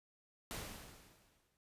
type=noise with exponential decay; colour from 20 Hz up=pink; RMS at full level=-42 dBFS; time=0.51-1.57 s; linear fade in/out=0 ms; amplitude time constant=230 ms; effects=resampled to 32000 Hz